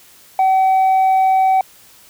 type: tone with tanh clipping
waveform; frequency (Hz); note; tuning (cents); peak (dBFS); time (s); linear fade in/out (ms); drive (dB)
sine; 761; F#5; +48; -11; 0.39-1.61; 2; 2
effects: white hiss -46 dBFS RMS until 2.09 s